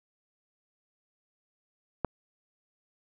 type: click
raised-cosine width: 1 ms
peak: -13 dBFS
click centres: 2.047 s
effects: none